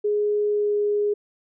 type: tone with pitch glide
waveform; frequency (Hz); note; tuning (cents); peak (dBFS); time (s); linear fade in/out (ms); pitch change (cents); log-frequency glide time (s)
sine; 416.5 to 413.9; G#4 to G#4; +5 to -6; -19; 0.04-1.14; 10; -11; 0.48-0.75
effects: none